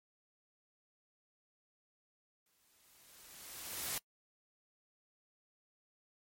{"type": "noise with exponential growth", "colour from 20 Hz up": "white", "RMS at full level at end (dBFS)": -37, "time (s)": [2.46, 3.98], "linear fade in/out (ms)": 2, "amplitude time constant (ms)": 330, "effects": ["noise-tail reverb RT60 0.1 s tail -24 dB re dry", "MP3 64 kbps"]}